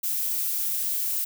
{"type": "noise", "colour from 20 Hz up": "violet", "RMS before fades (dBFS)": -27, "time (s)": [0.03, 1.25], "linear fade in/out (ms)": 10, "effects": []}